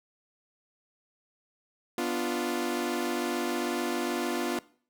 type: chord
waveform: sawtooth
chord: B diminished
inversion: none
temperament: equal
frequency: 246.9 / 293.7 / 349.2 Hz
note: B3 / D4 / F4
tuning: 0 / 0 / 0 cents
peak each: -29 / -31 / -27 dBFS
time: 1.98-4.59 s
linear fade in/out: 2 ms
effects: noise-tail reverb RT60 0.5 s tail -21 dB re dry